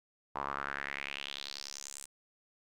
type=tone with band-pass filter sweep; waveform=sawtooth; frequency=70.1 Hz; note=C#2; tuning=20 cents sharp; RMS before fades=-41 dBFS; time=0.35-2.06 s; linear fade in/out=10 ms; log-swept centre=960 to 8700 Hz; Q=3.8; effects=none